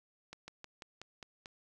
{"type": "slowing click train", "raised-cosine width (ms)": 0.2, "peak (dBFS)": -29, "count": 7, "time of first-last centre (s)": [0.33, 1.459], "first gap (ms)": 150, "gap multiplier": 1.09, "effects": []}